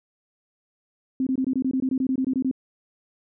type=tone bursts; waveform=sine; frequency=261.6 Hz; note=C4; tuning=in tune; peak=-20 dBFS; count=15; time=1.2-2.513 s; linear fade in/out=2 ms; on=67 ms; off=22 ms; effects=none